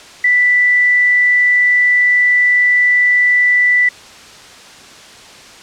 sine tone, 1975.5 Hz, B6, in tune, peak -8 dBFS, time 0.24-3.89 s, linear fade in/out 5 ms, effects white hiss -37 dBFS RMS until 5.62 s + low-pass 6000 Hz 12 dB/octave

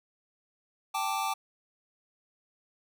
square chord, G suspended second, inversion none, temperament equal, 784 / 880 / 1174.7 Hz, G5 / A5 / D6, 0 / 0 / 0 cents, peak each -34 dBFS, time 0.94-1.34 s, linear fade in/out 10 ms, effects none

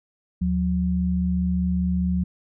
sine tone pair together, 76.1 / 181 Hz, D#2 / F#3, -38 / -38 cents, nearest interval octave + minor third, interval 1500 cents, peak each -25 / -21 dBFS, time 0.41-2.24 s, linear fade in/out 10 ms, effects none

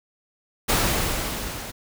pink noise with level ramp, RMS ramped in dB -19 to -35 dBFS, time 0.68-1.72 s, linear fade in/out 20 ms, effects none

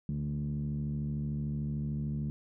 10% pulse tone with low-pass filter, 73.42 Hz, D2, in tune, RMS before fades -34 dBFS, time 0.09-2.3 s, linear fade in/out 0 ms, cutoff 180 Hz, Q 7.1, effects none

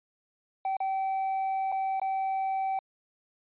triangle tone with dropouts, 770 Hz, G5, 31 cents flat, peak -25 dBFS, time 0.65-2.79 s, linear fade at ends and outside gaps 2 ms, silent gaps 0.768-0.803 / 1.718-1.723 / 1.998-2.016 s, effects resampled to 8000 Hz

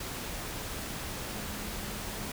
sine tone in noise, 208.2 Hz, G#3, 5 cents sharp, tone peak -45 dBFS, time 1.28-2.3 s, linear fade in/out 5 ms, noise pink, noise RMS -38 dBFS, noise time 0-2.32 s, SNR -10 dB, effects none

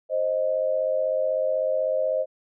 sine tone pair together, 526 / 622.1 Hz, C5 / D#5, +9 / 0 cents, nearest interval minor third, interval 291 cents, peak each -24 dBFS, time 0.09-2.26 s, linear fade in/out 50 ms, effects none

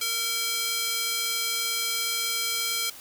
square tone with high-pass filter, 458.5 Hz, A#4, 29 cents flat, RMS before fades -28 dBFS, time 0.01-2.9 s, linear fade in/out 5 ms, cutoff 3000 Hz, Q 0.81, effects white hiss -45 dBFS RMS until 3 s

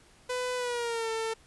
sawtooth tone with pitch glide, 500 to 448 Hz, B4 to A4, +21 to +31 cents, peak -26 dBFS, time 0.29-1.34 s, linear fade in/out 10 ms, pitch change -190 cents, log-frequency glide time 0.56-1.09 s, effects pink hiss -59 dBFS RMS until 1.46 s + resampled to 24000 Hz

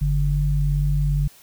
sine tone pair together, 47.71 / 145.1 Hz, G1 / D3, -46 / -21 cents, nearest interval octave + perfect fifth, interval 1925 cents, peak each -20 dBFS, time 0.01-1.28 s, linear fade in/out 10 ms, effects white hiss -50 dBFS RMS until 1.42 s

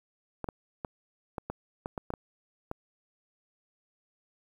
clicks, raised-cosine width 1 ms, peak -20 dBFS, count 10, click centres 0.443 / 0.488 / 0.848 / 1.382 / 1.5 / 1.859 / 1.978 / 2.104 / 2.138 / 2.714 s, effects 9-bit

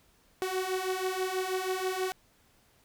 sawtooth beating tone pair, 370 / 376.2 Hz, F#4 / F#4, 0 / +29 cents, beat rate 6.2 Hz, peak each -30 / -28 dBFS, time 0.42-2.12 s, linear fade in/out 0 ms, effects pink hiss -65 dBFS RMS until 2.84 s

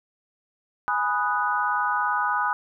sine chord, G# minor seventh, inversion none, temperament equal, 830.6 / 987.8 / 1244.5 / 1480 Hz, G#5 / B5 / D#6 / F#6, 0 / 0 / 0 / 0 cents, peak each -28 / -27 / -26 / -27 dBFS, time 0.88-2.53 s, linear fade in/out 0 ms, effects none

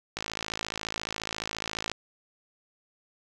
click train, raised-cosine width 0.2 ms, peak -14 dBFS, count 96, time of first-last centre 0.17-1.916 s, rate 54.4 Hz, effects none

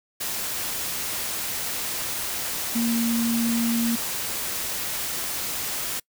sine tone in noise, 232 Hz, A#3, 8 cents flat, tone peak -21 dBFS, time 2.75-3.96 s, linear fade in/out 10 ms, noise white, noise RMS -29 dBFS, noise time 0.2-6 s, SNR +5 dB, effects noise-tail reverb RT60 0.1 s tail -25 dB re dry

